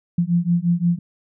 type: beating tone pair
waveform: sine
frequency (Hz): 170 / 175.7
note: F3 / F3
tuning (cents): -46 / +11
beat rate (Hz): 5.7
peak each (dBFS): -19 / -19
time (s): 0.18-0.99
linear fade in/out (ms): 5
effects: none